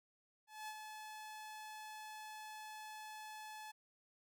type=tone with ADSR envelope; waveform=sawtooth; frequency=860 Hz; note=A5; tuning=40 cents flat; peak=-40 dBFS; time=0.47-3.72 s; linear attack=210 ms; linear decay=53 ms; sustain=-5 dB; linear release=15 ms; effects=none